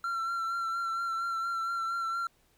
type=tone with vibrato; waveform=triangle; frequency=1359 Hz; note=F6; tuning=48 cents flat; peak=-28 dBFS; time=0.04-2.27 s; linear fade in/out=2 ms; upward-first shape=sine; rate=4.3 Hz; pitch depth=27 cents each way; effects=pink hiss -68 dBFS RMS until 2.57 s